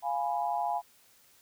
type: chord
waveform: sine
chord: F diminished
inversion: none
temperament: equal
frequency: 698.5 / 830.6 / 987.8 Hz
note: F5 / Ab5 / Cb6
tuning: 0 / 0 / 0 cents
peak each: -32 / -31 / -36 dBFS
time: 0.02-0.82 s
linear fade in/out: 50 ms
effects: white hiss -62 dBFS RMS until 1.41 s